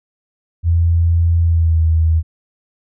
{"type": "tone with pitch glide", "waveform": "sine", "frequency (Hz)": [84.3, 80.73], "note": ["E2", "E2"], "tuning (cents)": [39, -36], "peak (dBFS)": -10, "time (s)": [0.63, 2.23], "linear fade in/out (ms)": 50, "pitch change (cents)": -75, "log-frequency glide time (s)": [1.42, 1.82], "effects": []}